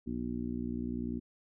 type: harmonic tone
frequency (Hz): 60.2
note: B1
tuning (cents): -44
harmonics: 1 / 2 / 3 / 4 / 5 / 6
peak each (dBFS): -43 / -45 / -42 / -36 / -41 / -45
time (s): 0.06-1.2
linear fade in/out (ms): 20
effects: none